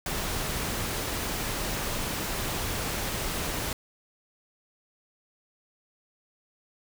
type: noise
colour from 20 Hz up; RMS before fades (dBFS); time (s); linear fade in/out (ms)
pink; -31; 0.06-3.73; 2
effects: none